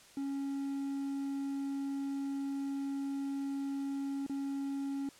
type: tone with dropouts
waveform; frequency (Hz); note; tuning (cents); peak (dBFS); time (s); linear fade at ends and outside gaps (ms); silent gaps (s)
triangle; 276.4; C#4; -5; -32; 0.17-5.09; 2; 4.265-4.296
effects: white hiss -58 dBFS RMS until 5.19 s + low-pass 9000 Hz 12 dB/octave